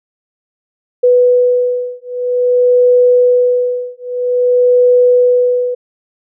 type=beating tone pair; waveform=sine; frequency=493.9 / 494.41 Hz; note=B4 / B4; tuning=0 / +2 cents; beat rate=0.51 Hz; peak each=-11 dBFS; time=1.03-5.75 s; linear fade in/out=10 ms; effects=none